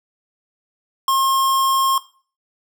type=tone; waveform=square; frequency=1072 Hz; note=C6; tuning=42 cents sharp; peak=-15 dBFS; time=1.08-1.98 s; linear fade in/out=2 ms; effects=noise-tail reverb RT60 0.4 s tail -17 dB re dry